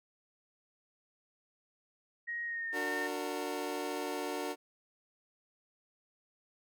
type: tone with pitch glide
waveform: sine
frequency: 1882 to 1813.7 Hz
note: A#6 to A#6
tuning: +16 to -48 cents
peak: -35 dBFS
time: 2.27-3.08 s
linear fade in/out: 20 ms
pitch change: -64 cents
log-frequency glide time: 2.44-2.76 s
type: chord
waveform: 25% pulse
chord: D augmented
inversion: none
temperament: just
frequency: 293.7 / 367.1 / 458.9 Hz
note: D4 / F#4 / A#4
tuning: 0 / -14 / -27 cents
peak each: -36 dBFS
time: 2.72-4.56 s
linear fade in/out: 50 ms
effects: none